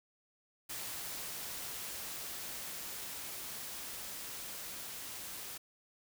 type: noise with level ramp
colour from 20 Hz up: white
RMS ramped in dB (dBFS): -42 to -45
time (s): 0.69-5.58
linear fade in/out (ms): 10
effects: none